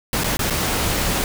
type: noise with dropouts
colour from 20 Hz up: pink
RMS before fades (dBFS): -21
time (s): 0.13-1.24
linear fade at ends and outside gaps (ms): 1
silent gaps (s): 0.236-0.243 / 0.37-0.392 / 0.5-0.506
effects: none